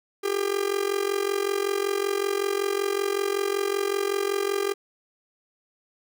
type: tone with amplitude modulation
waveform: 45% pulse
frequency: 400 Hz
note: G4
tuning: 35 cents sharp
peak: -20 dBFS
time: 0.23-4.74 s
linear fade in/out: 20 ms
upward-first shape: sine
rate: 45.3 Hz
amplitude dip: 85%
effects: none